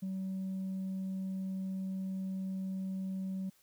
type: tone with tanh clipping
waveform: triangle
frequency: 190 Hz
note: F#3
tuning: 46 cents sharp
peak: -35 dBFS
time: 0.02-3.5 s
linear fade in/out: 10 ms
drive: 6 dB
effects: white hiss -68 dBFS RMS until 3.62 s